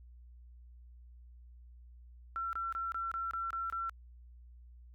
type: tone bursts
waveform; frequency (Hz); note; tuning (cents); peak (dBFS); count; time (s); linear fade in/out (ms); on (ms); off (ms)
sine; 1352; E6; +43; -34; 8; 2.36-3.895; 0; 170; 25
effects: added 60 Hz sine -52 dBFS peak until 4.94 s + AAC 64 kbps